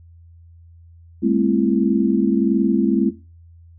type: tone cluster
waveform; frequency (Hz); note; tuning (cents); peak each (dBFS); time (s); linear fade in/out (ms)
sine; 203.2 / 224.8 / 265.5 / 335.6; G#3 / A3 / C4 / E4; -38 / +37 / +25 / +31; -20; 1.22-3.11; 20
effects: noise-tail reverb RT60 0.3 s tail -17 dB re dry + added 84 Hz sine -43 dBFS peak until 3.78 s